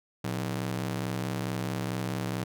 sawtooth ring-modulated tone, 146.83 Hz, D3, in tune, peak -23 dBFS, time 0.24-2.44 s, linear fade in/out 5 ms, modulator 32.3 Hz, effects none

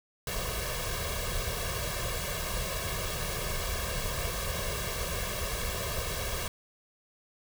pink noise with comb filter, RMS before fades -33 dBFS, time 0.27-6.48 s, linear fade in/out 2 ms, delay 1.8 ms, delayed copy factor +0.85, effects none

